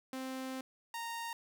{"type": "tone pair in turn", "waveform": "sawtooth", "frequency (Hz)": [261.6, 927.1], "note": ["C4", "A#5"], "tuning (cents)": [0, -10], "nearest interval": "octave + minor seventh", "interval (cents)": 2190, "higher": "second", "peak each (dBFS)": [-35, -35], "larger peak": "neither", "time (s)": [[0.13, 0.61], [0.94, 1.33]], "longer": "first", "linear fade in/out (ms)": 2, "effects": []}